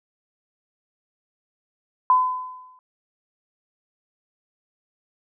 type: tone with exponential decay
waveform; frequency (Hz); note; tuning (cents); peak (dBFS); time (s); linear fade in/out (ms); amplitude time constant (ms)
sine; 1013; B5; +44; -11; 2.1-2.79; 1; 150
effects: none